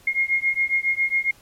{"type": "beating tone pair", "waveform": "sine", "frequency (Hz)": [2139, 2146.3], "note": ["C7", "C7"], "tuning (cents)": [38, 44], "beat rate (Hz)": 7.3, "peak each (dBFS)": -22, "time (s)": [0.07, 1.31], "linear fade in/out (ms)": 5, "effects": ["pink hiss -53 dBFS RMS until 1.41 s", "MP3 64 kbps"]}